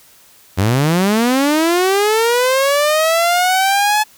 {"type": "linear sweep", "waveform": "sawtooth", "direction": "up", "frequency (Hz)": [88.5, 860], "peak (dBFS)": -8, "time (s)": [0.57, 4.04], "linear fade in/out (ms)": 20, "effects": ["white hiss -47 dBFS RMS until 4.17 s"]}